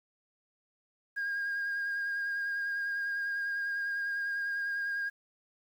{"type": "tone with vibrato", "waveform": "sine", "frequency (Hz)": 1621, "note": "G#6", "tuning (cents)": -42, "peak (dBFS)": -29, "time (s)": [1.16, 5.1], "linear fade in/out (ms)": 20, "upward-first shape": "sine", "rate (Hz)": 10, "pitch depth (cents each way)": 19, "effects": ["tanh soft clip ceiling -29 dBFS", "10-bit"]}